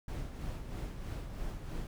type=noise with tremolo; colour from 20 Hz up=brown; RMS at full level=-38 dBFS; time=0.08-1.87 s; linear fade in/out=2 ms; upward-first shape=sine; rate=3.1 Hz; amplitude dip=50%; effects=none